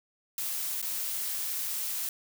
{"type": "noise with dropouts", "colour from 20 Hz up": "blue", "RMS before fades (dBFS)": -33, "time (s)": [0.38, 2.09], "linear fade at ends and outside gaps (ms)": 1, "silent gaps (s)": [0.816, 0.826], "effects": []}